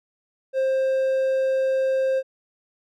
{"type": "tone", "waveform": "triangle", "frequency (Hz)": 529, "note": "C5", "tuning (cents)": 19, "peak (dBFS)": -17, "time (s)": [0.53, 2.23], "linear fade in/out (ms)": 50, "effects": []}